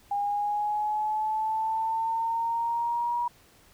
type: linear sweep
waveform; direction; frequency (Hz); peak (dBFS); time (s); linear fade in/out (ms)
sine; up; 809 to 961; -25; 0.11-3.28; 5
effects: pink hiss -58 dBFS RMS until 3.73 s